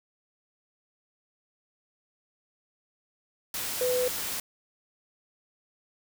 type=tone in noise; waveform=sine; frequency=500 Hz; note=B4; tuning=21 cents sharp; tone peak=-24 dBFS; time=3.81-4.08 s; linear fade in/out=2 ms; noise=white; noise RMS=-33 dBFS; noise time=3.54-4.4 s; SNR=+6 dB; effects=none